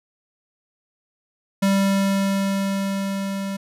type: tone with level ramp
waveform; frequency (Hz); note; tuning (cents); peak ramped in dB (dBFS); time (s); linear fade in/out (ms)
square; 196; G3; 0; -16 to -26; 1.62-3.57; 10
effects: resampled to 32000 Hz